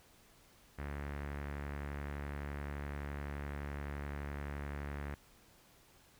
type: tone with low-pass filter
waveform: sawtooth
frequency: 71.7 Hz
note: D2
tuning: 41 cents flat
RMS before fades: -42 dBFS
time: 0.78-5.15 s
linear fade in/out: 10 ms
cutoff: 1900 Hz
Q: 2.4
effects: pink hiss -64 dBFS RMS until 6.19 s